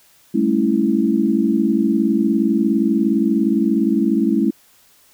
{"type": "chord", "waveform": "sine", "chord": "A dominant seventh", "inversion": "third", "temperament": "equal with one note detuned", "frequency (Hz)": [200.2, 220, 277.2, 329.6], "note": ["G3", "A3", "C#4", "E4"], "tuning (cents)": [37, 0, 0, 0], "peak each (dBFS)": [-21, -18, -20, -19], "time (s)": [0.34, 4.51], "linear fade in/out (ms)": 10, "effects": ["white hiss -53 dBFS RMS until 5.13 s"]}